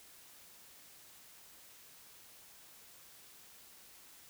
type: silence
effects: white hiss -58 dBFS RMS until 4.29 s